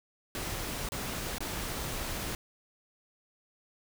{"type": "noise with dropouts", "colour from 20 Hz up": "pink", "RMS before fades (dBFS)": -36, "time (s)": [0.35, 2.35], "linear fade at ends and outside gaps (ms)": 1, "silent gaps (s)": [[0.889, 0.92], [1.383, 1.405]], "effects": []}